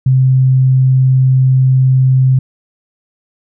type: tone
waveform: sine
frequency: 130.6 Hz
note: C3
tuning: 3 cents flat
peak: -6 dBFS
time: 0.06-2.39 s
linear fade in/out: 5 ms
effects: none